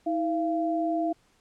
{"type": "tone pair together", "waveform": "sine", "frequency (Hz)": [321.4, 685], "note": ["E4", "F5"], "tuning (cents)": [-44, -34], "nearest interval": "octave + minor second", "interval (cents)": 1310, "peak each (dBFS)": -27, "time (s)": [0.06, 1.13], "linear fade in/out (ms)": 10, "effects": ["pink hiss -65 dBFS RMS until 1.4 s", "low-pass 9000 Hz 12 dB/octave"]}